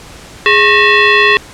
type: tone with frequency modulation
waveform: sine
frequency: 415.3 Hz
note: G#4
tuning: in tune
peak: -5 dBFS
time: 0.46-1.37 s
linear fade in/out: 0 ms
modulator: 750 Hz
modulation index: 3.8
effects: pink hiss -34 dBFS RMS until 1.53 s + low-pass 9000 Hz 12 dB/octave